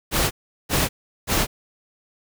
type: noise bursts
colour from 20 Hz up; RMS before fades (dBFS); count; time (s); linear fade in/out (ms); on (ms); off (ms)
pink; -20; 3; 0.11-1.47; 50; 200; 380
effects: none